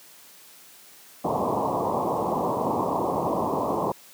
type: low-pass noise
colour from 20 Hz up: white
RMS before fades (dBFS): -25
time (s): 1.24-3.92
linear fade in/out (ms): 5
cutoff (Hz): 1100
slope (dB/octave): 96
effects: white hiss -50 dBFS RMS until 4.13 s + high-pass 150 Hz 12 dB/octave